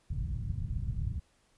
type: low-pass noise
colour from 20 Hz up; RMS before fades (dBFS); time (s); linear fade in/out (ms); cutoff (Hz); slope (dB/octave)
white; -34; 0.1-1.2; 10; 120; 24
effects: pink hiss -69 dBFS RMS until 1.57 s + resampled to 24000 Hz